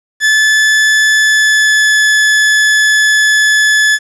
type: tone with pitch glide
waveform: 40% pulse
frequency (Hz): 1733 to 1721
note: A6 to A6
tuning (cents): -27 to -39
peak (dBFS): -6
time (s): 0.2-3.99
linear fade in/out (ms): 50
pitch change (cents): -12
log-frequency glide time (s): 1.16-1.98
effects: resampled to 22050 Hz + 7-bit